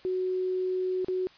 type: tone with dropouts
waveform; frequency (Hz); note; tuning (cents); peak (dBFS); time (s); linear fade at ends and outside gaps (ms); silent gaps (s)
sine; 370; F#4; 0; -26; 0.05-1.27; 0; 1.046-1.084
effects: white hiss -55 dBFS RMS until 1.37 s + resampled to 11025 Hz